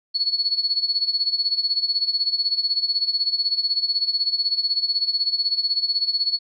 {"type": "tone with tremolo", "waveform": "sine", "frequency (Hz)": 4398, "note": "C#8", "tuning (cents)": -14, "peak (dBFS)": -16, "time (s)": [0.14, 6.39], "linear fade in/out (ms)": 20, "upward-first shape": "sine", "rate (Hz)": 16, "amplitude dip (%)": 80, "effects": []}